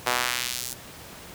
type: tone with high-pass filter sweep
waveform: sawtooth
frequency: 123.47 Hz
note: B2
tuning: in tune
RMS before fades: -28 dBFS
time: 0.06-0.74 s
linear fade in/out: 10 ms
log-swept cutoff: 720 to 7900 Hz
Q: 0.83
effects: pink hiss -43 dBFS RMS until 1.34 s + high-pass 60 Hz 12 dB/octave